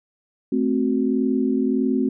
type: chord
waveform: sine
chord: F# diminished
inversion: first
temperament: equal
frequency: 220 / 261.6 / 370 Hz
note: A3 / C4 / F#4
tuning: 0 / 0 / 0 cents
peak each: -23 / -20 / -25 dBFS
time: 0.52-2.09 s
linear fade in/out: 5 ms
effects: none